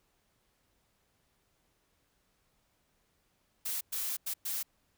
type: noise bursts at uneven times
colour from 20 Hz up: blue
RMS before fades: -35 dBFS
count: 4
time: 3.65-3.81 / 3.92-4.17 / 4.26-4.34 / 4.45-4.63 s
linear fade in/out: 10 ms
effects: pink hiss -74 dBFS RMS until 4.97 s